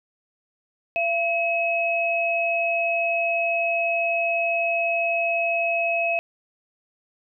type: tone pair together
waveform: sine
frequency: 678 / 2562 Hz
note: E5 / E7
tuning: +49 / -50 cents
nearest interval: octave + major seventh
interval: 2301 cents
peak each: -23 dBFS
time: 0.96-6.19 s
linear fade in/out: 0 ms
effects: none